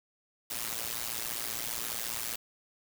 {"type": "noise with amplitude modulation", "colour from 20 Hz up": "white", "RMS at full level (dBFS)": -32, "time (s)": [0.5, 2.36], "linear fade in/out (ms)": 5, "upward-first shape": "sine", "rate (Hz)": 115, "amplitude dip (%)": 90, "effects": []}